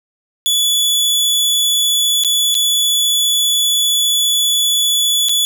sawtooth tone with dropouts, 3431 Hz, A7, 44 cents flat, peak -9 dBFS, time 0.46-5.45 s, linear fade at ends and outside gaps 0 ms, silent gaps 2.237-2.247 / 2.544-2.551 / 5.286-5.293 s, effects none

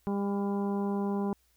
harmonic tone with a mistuned harmonic, 200.4 Hz, G3, 38 cents sharp, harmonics 1 / 2 / 3 / 4 / 5 / 6 / 7, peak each -29 / -34 / -45 / -40 / -42 / -55 / -55 dBFS, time 0.07-1.33 s, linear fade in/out 0 ms, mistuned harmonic 6, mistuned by -55 cents, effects added 60 Hz sine -70 dBFS peak until 1.56 s + white hiss -70 dBFS RMS until 1.56 s

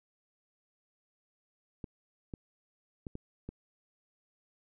clicks, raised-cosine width 3 ms, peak -27 dBFS, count 5, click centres 1.842 / 2.338 / 3.068 / 3.154 / 3.49 s, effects none

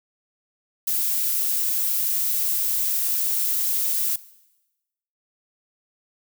violet noise, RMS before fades -23 dBFS, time 0.87-4.16 s, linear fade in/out 5 ms, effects noise-tail reverb RT60 1.0 s tail -19 dB re dry

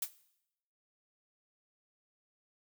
blue noise with exponential decay, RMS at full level -29 dBFS, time 0.02-0.12 s, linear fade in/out 5 ms, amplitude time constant 20 ms, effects noise-tail reverb RT60 0.8 s tail -17 dB re dry

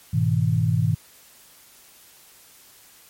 sine chord, E major, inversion first, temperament equal with one note detuned, 103.83 / 123.47 / 160.77 Hz, G#2 / B2 / E3, 0 / 0 / -43 cents, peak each -22 dBFS, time 0.13-0.95 s, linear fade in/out 10 ms, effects white hiss -51 dBFS RMS until 3.09 s + MP3 64 kbps

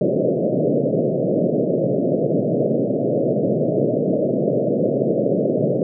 white band-pass noise, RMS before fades -19 dBFS, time 0.01-5.83 s, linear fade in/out 2 ms, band 120 to 630 Hz, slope 96 dB/octave, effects none

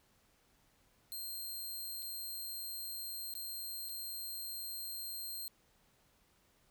5% pulse tone with dropouts, 4186 Hz, C8, in tune, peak -34 dBFS, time 1.12-5.48 s, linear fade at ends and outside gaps 0 ms, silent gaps 2.023-2.027 / 3.339-3.352 / 3.888-3.893 s, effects pink hiss -71 dBFS RMS until 6.7 s

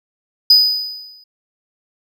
triangle tone with exponential decay, 4978 Hz, D#8, in tune, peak -3 dBFS, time 0.5-1.24 s, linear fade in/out 5 ms, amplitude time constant 160 ms, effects none

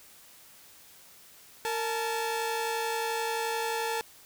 sawtooth tone pair together, 458.7 / 866 Hz, A#4 / A5, -28 / -28 cents, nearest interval major seventh, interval 1100 cents, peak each -28 / -28 dBFS, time 1.65-4.01 s, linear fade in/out 0 ms, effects white hiss -54 dBFS RMS until 4.25 s

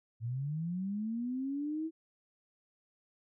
sine linear sweep, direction up, 110 to 326.8 Hz, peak -33 dBFS, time 0.2-1.91 s, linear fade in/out 50 ms, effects none

